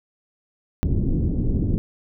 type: low-pass noise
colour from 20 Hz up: pink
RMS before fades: -21 dBFS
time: 0.83-1.78 s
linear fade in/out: 0 ms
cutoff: 310 Hz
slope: 24 dB/octave
effects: none